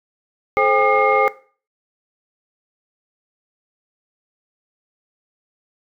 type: tone cluster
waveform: sine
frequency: 428.8 / 527 / 803 / 1213 / 2139 Hz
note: A4 / C5 / G5 / D#6 / C7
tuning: -45 / +12 / +41 / -44 / +38 cents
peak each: -19 dBFS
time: 0.57-1.28 s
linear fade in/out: 0 ms
effects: noise-tail reverb RT60 0.4 s tail -17 dB re dry + tanh soft clip ceiling -3 dBFS